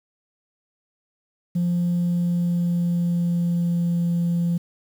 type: tone with pitch glide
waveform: sine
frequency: 174.61 to 171.61 Hz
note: F3 to F3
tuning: 0 to -30 cents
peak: -17 dBFS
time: 1.55-4.58 s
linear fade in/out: 10 ms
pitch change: -30 cents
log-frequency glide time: 1.92-4.06 s
effects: tanh soft clip ceiling -17 dBFS + 8-bit